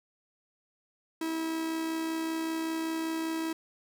45% pulse tone with amplitude modulation, 323.8 Hz, E4, 31 cents flat, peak -29 dBFS, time 1.21-3.53 s, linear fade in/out 5 ms, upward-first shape sine, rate 65.2 Hz, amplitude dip 30%, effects none

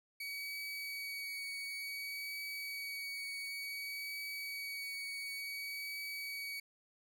30% pulse tone with vibrato, 2259 Hz, C#7, 32 cents sharp, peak -38 dBFS, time 0.2-6.6 s, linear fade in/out 5 ms, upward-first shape triangle, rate 0.56 Hz, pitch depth 14 cents each way, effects none

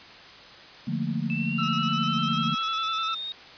sine chord, Bb major seventh, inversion first, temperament equal, 146.83 / 174.61 / 220 / 233.1 Hz, D3 / F3 / A3 / Bb3, 0 / 0 / 0 / 0 cents, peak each -31 dBFS, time 0.87-2.55 s, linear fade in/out 10 ms
sine linear sweep, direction up, 2626 to 3740 Hz, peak -31 dBFS, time 1.3-3.32 s, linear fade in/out 0 ms
40% pulse tone with vibrato, 1318.5 Hz, E6, in tune, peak -26 dBFS, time 1.58-3.15 s, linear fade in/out 10 ms, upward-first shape square, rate 10 Hz, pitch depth 20 cents each way
effects white hiss -46 dBFS RMS until 3.57 s + resampled to 11025 Hz

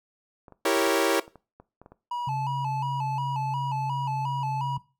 clicks, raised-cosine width 1 ms, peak -33 dBFS, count 11, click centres 0.482 / 0.523 / 0.768 / 0.814 / 0.872 / 1.279 / 1.357 / 1.6 / 1.816 / 1.861 / 1.92 s
sawtooth chord, E diminished seventh, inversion none, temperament equal, 329.6 / 392 / 466.2 / 554.4 Hz, E4 / G4 / Bb4 / Db5, 0 / 0 / 0 / 0 cents, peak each -23 dBFS, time 0.65-1.2 s, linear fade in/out 5 ms
triangle tone with vibrato, 916 Hz, A#5, 31 cents flat, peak -26 dBFS, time 2.11-4.77 s, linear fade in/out 5 ms, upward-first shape square, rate 2.8 Hz, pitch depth 93 cents each way
sine tone, 135.6 Hz, C#3, 38 cents flat, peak -29 dBFS, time 2.27-4.78 s, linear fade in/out 5 ms
effects noise-tail reverb RT60 0.3 s tail -18 dB re dry

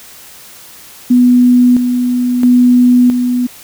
sine tone with tremolo, 246.9 Hz, B3, in tune, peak -4 dBFS, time 1.1-3.47 s, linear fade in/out 10 ms, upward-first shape square, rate 0.75 Hz, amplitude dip 50%, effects white hiss -36 dBFS RMS until 3.63 s

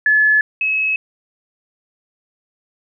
sine tone pair in turn, 1718 / 2574 Hz, A6 / E7, -42 / -42 cents, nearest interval perfect fifth, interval 700 cents, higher second, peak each -10 / -15 dBFS, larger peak first, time 0.06-0.41 / 0.61-0.96 s, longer neither, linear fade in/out 2 ms, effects none

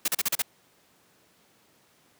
white noise bursts, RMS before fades -25 dBFS, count 6, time 0.05-0.421 s, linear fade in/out 5 ms, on 31 ms, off 37 ms, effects pink hiss -62 dBFS RMS until 2.19 s + high-pass 150 Hz 12 dB/octave

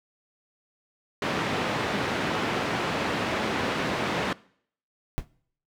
pink band-pass noise, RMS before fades -28 dBFS, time 1.22-4.33 s, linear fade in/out 2 ms, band 170 to 2900 Hz, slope 12 dB/octave
brown noise with exponential decay, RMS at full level -25 dBFS, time 5.18-5.28 s, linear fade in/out 0 ms, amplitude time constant 20 ms
effects noise-tail reverb RT60 0.6 s tail -22 dB re dry

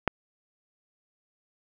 click, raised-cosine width 0.5 ms, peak -7 dBFS, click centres 0.077 s, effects none

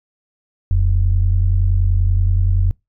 sine tone pair together, 40.49 / 91 Hz, E1 / F#2, -30 / -28 cents, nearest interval octave + major second, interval 1402 cents, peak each -14 dBFS, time 0.71-2.71 s, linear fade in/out 0 ms, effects noise-tail reverb RT60 0.2 s tail -25 dB re dry + tanh soft clip ceiling -4 dBFS

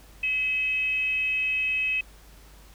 sine tone with frequency modulation, 2562 Hz, E7, 50 cents flat, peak -23 dBFS, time 0.23-2.01 s, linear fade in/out 5 ms, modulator 534 Hz, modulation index 0.29, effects added 50 Hz sine -49 dBFS peak until 2.74 s + pink hiss -54 dBFS RMS until 2.74 s

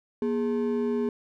triangle ring-modulated tone, 326.5 Hz, E4, 17 cents flat, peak -19 dBFS, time 0.22-1.09 s, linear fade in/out 2 ms, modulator 87.9 Hz, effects none

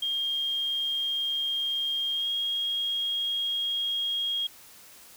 sine tone with pitch glide, 3221 to 3266 Hz, G7 to G#7, +46 to -30 cents, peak -26 dBFS, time 0.02-4.47 s, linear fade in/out 5 ms, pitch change +24 cents, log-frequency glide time 2.13-2.28 s, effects white hiss -51 dBFS RMS until 5.16 s

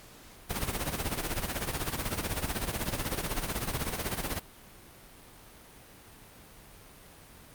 pink noise with tremolo, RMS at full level -30 dBFS, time 0.49-4.4 s, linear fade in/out 20 ms, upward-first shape sine, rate 16 Hz, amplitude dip 70%, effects pink hiss -52 dBFS RMS until 7.54 s + Opus 48 kbps

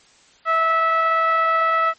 10% pulse tone with low-pass filter, 653 Hz, E5, 17 cents flat, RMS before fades -18 dBFS, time 0.45-1.94 s, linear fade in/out 50 ms, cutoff 1500 Hz, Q 4.2, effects white hiss -53 dBFS RMS until 1.98 s + MP3 32 kbps

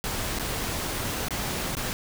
pink noise with dropouts, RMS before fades -30 dBFS, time 0.04-1.93 s, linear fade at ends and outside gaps 0 ms, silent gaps 0.387-0.396 / 1.284-1.307 / 1.751-1.769 s, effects none

